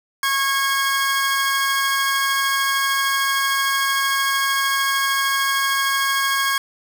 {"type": "tone pair together", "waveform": "sawtooth", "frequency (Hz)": [1094.4, 1635], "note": ["C#6", "G#6"], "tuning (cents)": [-23, -28], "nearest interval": "perfect fifth", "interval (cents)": 695, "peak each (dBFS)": -17, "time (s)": [0.23, 6.58], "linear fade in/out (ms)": 2, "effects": []}